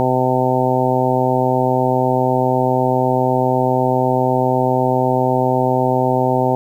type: harmonic tone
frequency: 128 Hz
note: C3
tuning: 38 cents flat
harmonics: 1 / 2 / 3 / 4 / 5 / 6 / 7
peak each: -21 / -21 / -21 / -21 / -21 / -21 / -21 dBFS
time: 0-6.55 s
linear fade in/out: 0 ms
effects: 8-bit